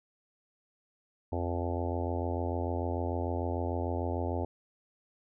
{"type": "harmonic tone", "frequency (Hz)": 86.7, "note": "F2", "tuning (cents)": -12, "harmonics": [1, 3, 4, 5, 6, 7, 8, 9, 10], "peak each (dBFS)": [-33, -38, -39, -40, -41, -41, -42, -43, -43], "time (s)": [1.32, 4.45], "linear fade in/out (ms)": 5, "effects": []}